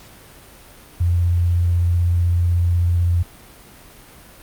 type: tone with vibrato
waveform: sine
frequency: 86.9 Hz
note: F2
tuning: 8 cents flat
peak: -14 dBFS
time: 1-3.23 s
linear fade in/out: 10 ms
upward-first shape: square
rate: 16 Hz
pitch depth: 11 cents each way
effects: pink hiss -44 dBFS RMS until 4.42 s + Opus 48 kbps